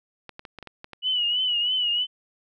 clicks, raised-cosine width 0.3 ms, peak -23 dBFS, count 8, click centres 0.293 / 0.394 / 0.452 / 0.587 / 0.627 / 0.673 / 0.844 / 0.933 s
sine tone with vibrato, 2941 Hz, F#7, 11 cents flat, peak -21 dBFS, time 1.02-2.07 s, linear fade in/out 50 ms, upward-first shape triangle, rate 3.1 Hz, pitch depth 78 cents each way
effects none

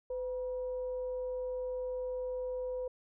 sine tone with frequency modulation, 505 Hz, B4, 39 cents sharp, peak -34 dBFS, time 0.1-2.88 s, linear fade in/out 5 ms, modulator 455 Hz, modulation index 0.22, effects none

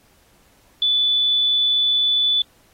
sine tone, 3476 Hz, A7, 22 cents flat, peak -15 dBFS, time 0.82-2.42 s, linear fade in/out 2 ms, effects pink hiss -57 dBFS RMS until 2.73 s + AAC 48 kbps

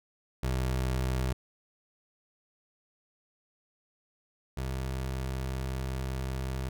25% pulse tone pair in turn, 64.1 / 65.3 Hz, C2 / C2, -35 / -3 cents, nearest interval unison, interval 32 cents, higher second, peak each -24 / -28 dBFS, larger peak first, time 0.43-1.33 / 4.57-6.69 s, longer second, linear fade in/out 5 ms, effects none

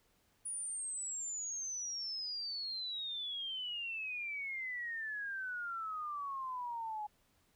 sine exponential sweep, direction down, 9790 to 830.6 Hz, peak -38 dBFS, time 0.45-7.07 s, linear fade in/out 10 ms, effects pink hiss -73 dBFS RMS until 7.55 s

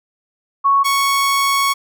sine / sawtooth tone pair in turn, 1108.7 / 1108.7 Hz, C#6 / C#6, 0 / 0 cents, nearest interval unison, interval 0 cents, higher neither, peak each -10 dBFS, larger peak neither, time 0.64-0.84 / 0.84-1.74 s, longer second, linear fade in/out 20 ms, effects none

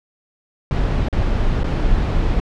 brown noise with dropouts, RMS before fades -17 dBFS, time 0.71-2.4 s, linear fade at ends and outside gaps 1 ms, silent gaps 1.085-1.127 / 1.633-1.642 s, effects low-pass 4000 Hz 12 dB/octave

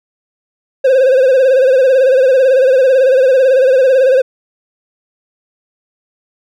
triangle tone with vibrato, 523 Hz, C5, 1 cent flat, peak -4 dBFS, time 0.84-4.22 s, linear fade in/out 10 ms, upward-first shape sine, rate 18 Hz, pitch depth 77 cents each way, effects none

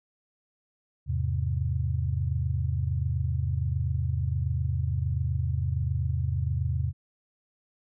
sine chord, E augmented, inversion none, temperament equal, 82.41 / 103.83 / 130.81 Hz, E2 / G#2 / B#2, 0 / 0 / 0 cents, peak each -28 / -31 / -29 dBFS, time 1.06-6.93 s, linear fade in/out 50 ms, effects none

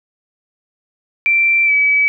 sine tone with pitch glide, 2349 to 2287 Hz, D7 to D7, 0 to -47 cents, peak -10 dBFS, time 1.26-2.08 s, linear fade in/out 0 ms, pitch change -47 cents, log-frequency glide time 1.65-1.72 s, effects none

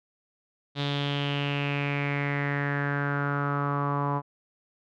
sawtooth tone with low-pass filter sweep, 142.7 Hz, D3, 49 cents flat, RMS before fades -28 dBFS, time 0.75-4.22 s, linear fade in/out 50 ms, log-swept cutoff 3700 to 1000 Hz, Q 5.6, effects none

